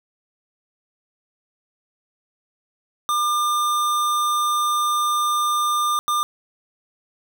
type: tone bursts at uneven times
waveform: square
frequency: 1200 Hz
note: D6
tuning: 37 cents sharp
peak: -19 dBFS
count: 2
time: 3.09-5.99 / 6.08-6.23 s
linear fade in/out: 0 ms
effects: none